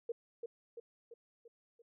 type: tone with echo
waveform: sine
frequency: 466.2 Hz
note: A#4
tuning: in tune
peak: -34 dBFS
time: 0.09-0.12 s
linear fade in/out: 5 ms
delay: 340 ms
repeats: 5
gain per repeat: -5 dB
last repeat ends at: 1.82 s
effects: none